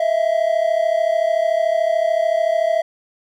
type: tone pair together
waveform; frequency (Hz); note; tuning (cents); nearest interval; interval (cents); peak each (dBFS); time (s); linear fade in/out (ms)
triangle; 639.4 / 673; D#5 / E5; +47 / +36; minor second; 89; -16 / -16; 0-2.82; 5
effects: none